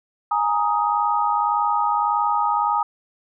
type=chord; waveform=sine; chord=Ab suspended second; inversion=none; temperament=equal with one note detuned; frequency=830.6 / 932.3 / 1249.6 Hz; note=Ab5 / Bb5 / Eb6; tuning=0 / 0 / +7 cents; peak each=-22 dBFS; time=0.31-2.83 s; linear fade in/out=5 ms; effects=none